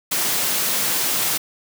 white high-pass noise, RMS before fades -21 dBFS, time 0.11-1.38 s, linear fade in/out 10 ms, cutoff 110 Hz, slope 96 dB/octave, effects none

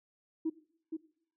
sine tone with echo, 320.7 Hz, E4, 48 cents flat, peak -28 dBFS, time 0.45-0.5 s, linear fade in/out 10 ms, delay 470 ms, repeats 1, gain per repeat -6 dB, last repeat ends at 0.97 s, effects noise-tail reverb RT60 0.6 s tail -19 dB re dry + tanh soft clip ceiling -24 dBFS

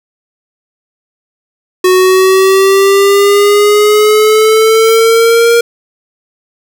square exponential sweep, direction up, 367.4 to 470 Hz, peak -5 dBFS, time 1.84-5.61 s, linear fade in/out 5 ms, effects none

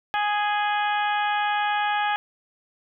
harmonic tone with a mistuned harmonic, 415.3 Hz, G#4, in tune, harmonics 2 / 3 / 4 / 5 / 6 / 7 / 8, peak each -23 / -31 / -28 / -37 / -34 / -37 / -37 dBFS, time 0.14-2.16 s, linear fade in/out 0 ms, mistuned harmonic 7, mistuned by +33 cents, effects none

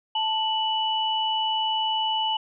sine tone pair together, 880 / 2960 Hz, A5 / F#7, 0 / 0 cents, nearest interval octave + major sixth, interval 2100 cents, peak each -25 dBFS, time 0.15-2.37 s, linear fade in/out 5 ms, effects none

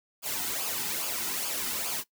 white noise with flanger, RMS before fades -32 dBFS, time 0.22-2.04 s, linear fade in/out 50 ms, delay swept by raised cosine 0.51 to 1.81 ms, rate 2.4 Hz, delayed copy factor -0.65, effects noise-tail reverb RT60 0.1 s tail -18 dB re dry

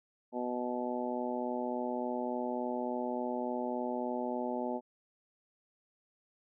harmonic tone, 123.47 Hz, B2, in tune, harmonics 2 / 3 / 4 / 5 / 6 / 7, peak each -37 / -40 / -41 / -39 / -45 / -40 dBFS, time 0.32-4.81 s, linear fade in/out 50 ms, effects none

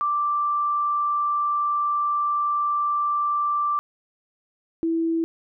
sine tone pair in turn, 1174.7 / 329 Hz, D6 / E4, 0 / -3 cents, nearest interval octave + minor seventh, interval 2203 cents, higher first, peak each -20 dBFS, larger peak neither, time 0.01-3.79 / 4.83-5.24 s, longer first, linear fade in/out 0 ms, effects none

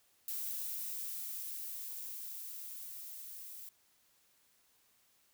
violet noise with level ramp, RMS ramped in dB -39 to -49 dBFS, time 0.28-3.69 s, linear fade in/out 2 ms, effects white hiss -71 dBFS RMS until 5.33 s

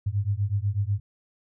sine beating tone pair, 97.4 / 105.5 Hz, G2 / G#2, -11 / +28 cents, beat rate 8.1 Hz, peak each -26 / -26 dBFS, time 0.06-1 s, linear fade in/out 10 ms, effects none

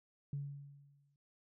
sine tone with exponential decay, 141.7 Hz, C#3, 38 cents sharp, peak -35 dBFS, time 0.33-1.16 s, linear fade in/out 2 ms, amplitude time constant 180 ms, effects tanh soft clip ceiling -31 dBFS

